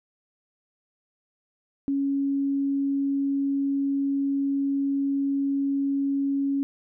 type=tone; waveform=sine; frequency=277.3 Hz; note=C#4; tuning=1 cent sharp; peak=-22 dBFS; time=1.88-6.63 s; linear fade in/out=0 ms; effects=none